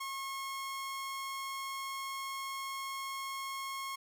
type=tone; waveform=sawtooth; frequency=1085 Hz; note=C#6; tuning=37 cents flat; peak=-34 dBFS; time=0-3.96 s; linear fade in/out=10 ms; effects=none